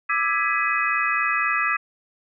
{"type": "tone cluster", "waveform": "sine", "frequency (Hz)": [1189, 1313, 1664, 1983, 2528], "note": ["D6", "E6", "G#6", "B6", "D#7"], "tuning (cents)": [21, -7, 3, 7, 27], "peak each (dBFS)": -26, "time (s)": [0.09, 1.77], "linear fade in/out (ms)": 10, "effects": []}